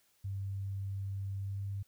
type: tone with pitch glide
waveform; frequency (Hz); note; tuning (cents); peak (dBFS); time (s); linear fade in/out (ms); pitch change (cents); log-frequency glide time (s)
sine; 98 to 99.2; G2 to G2; 0 to +21; -35; 0.24-1.83; 10; +21; 1.38-1.66
effects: white hiss -71 dBFS RMS until 1.87 s